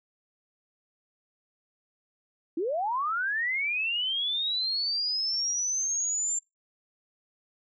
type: linear sweep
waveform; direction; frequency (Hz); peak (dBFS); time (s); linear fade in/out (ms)
sine; up; 302.5 to 7330; -26; 2.57-6.39; 5
effects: noise-tail reverb RT60 0.2 s tail -25 dB re dry